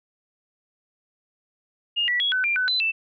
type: tone with pitch steps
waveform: sine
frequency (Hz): 2838 / 1950 / 3336 / 1510 / 2382 / 1504 / 4022 / 2653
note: F7 / B6 / G#7 / F#6 / D7 / F#6 / B7 / E7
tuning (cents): +27 / -23 / +7 / +35 / +24 / +28 / +31 / +10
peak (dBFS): -20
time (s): 1.96-2.92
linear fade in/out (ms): 20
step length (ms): 120
effects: none